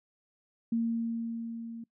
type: tone with level ramp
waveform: sine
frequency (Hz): 230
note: A#3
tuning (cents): -23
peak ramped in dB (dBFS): -25 to -39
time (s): 0.72-1.84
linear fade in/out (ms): 5
effects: noise-tail reverb RT60 0.1 s tail -23 dB re dry